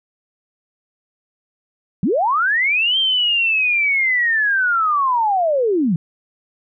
sine linear two-way sweep, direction up then down, 148.7 to 3180 to 148.7 Hz, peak -14 dBFS, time 2.03-5.96 s, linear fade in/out 2 ms, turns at 2.98 s, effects none

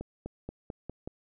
accelerating click train, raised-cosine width 2 ms, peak -24 dBFS, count 6, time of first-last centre 0.01-1.075 s, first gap 250 ms, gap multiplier 0.92, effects none

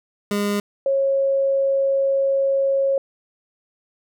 25% pulse / sine tone pair in turn, 204.5 / 545.9 Hz, G#3 / C#5, -26 / -27 cents, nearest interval octave + perfect fourth, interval 1699 cents, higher second, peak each -16 / -16 dBFS, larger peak neither, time 0.31-0.6 / 0.86-2.98 s, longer second, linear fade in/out 2 ms, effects none

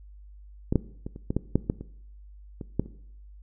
clicks, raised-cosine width 3 ms, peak -11 / -7 / -21 / -27 / -14 / -11 / -7 / -11 / -23 / -22 / -10 / -30 dBFS, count 12, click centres 0.725 / 0.757 / 1.065 / 1.161 / 1.305 / 1.366 / 1.556 / 1.699 / 1.81 / 2.612 / 2.796 / 2.86 s, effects noise-tail reverb RT60 0.7 s tail -19 dB re dry + added 50 Hz sine -45 dBFS peak until 3.42 s

